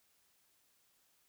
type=silence; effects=white hiss -73 dBFS RMS until 1.28 s